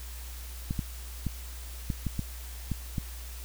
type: clicks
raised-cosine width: 5 ms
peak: -17 dBFS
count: 8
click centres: 0.709 / 0.792 / 1.267 / 1.902 / 2.067 / 2.193 / 2.717 / 2.982 s
effects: added 60 Hz sine -39 dBFS peak until 3.44 s + white hiss -47 dBFS RMS until 3.44 s